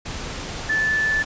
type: tone in noise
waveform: sine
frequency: 1748 Hz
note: A6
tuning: 12 cents flat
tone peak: -18 dBFS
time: 0.69-1.23 s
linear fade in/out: 10 ms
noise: pink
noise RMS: -31 dBFS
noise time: 0.05-1.25 s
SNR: +10 dB
effects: resampled to 16000 Hz